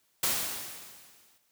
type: noise with exponential decay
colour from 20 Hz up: white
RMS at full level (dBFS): -26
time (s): 0.23-1.38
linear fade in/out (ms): 5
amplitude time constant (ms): 250
effects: white hiss -71 dBFS RMS until 1.51 s + high-pass 60 Hz 12 dB/octave